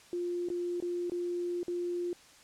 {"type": "tone with dropouts", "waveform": "sine", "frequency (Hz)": 351, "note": "F4", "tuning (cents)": 9, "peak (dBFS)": -31, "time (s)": [0.13, 2.13], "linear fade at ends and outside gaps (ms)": 1, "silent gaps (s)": [[0.487, 0.501], [0.802, 0.824], [1.098, 1.119], [1.631, 1.681]], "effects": ["white hiss -57 dBFS RMS until 2.43 s", "low-pass 8000 Hz 12 dB/octave"]}